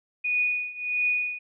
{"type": "tone with tremolo", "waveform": "sine", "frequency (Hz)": 2469, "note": "D#7", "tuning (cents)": -14, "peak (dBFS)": -20, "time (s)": [0.24, 1.39], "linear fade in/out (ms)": 10, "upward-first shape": "triangle", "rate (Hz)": 1.5, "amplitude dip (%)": 90, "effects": []}